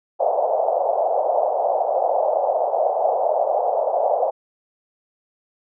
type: band-pass noise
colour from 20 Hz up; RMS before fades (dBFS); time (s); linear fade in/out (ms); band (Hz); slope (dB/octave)
pink; -20; 0.19-4.31; 20; 550 to 770; 48
effects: none